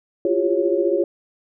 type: tone cluster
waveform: sine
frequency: 341.6 / 356.1 / 402.6 / 552 Hz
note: F4 / F4 / G4 / C#5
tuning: -38 / +34 / +46 / -7 cents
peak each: -22 dBFS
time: 0.25-1.04 s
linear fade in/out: 2 ms
effects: none